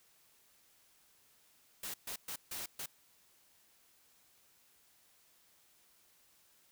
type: noise bursts at uneven times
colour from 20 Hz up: white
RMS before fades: -42 dBFS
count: 5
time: 1.83-1.94 / 2.07-2.16 / 2.28-2.36 / 2.51-2.66 / 2.79-2.86 s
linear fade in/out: 5 ms
effects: white hiss -68 dBFS RMS until 6.71 s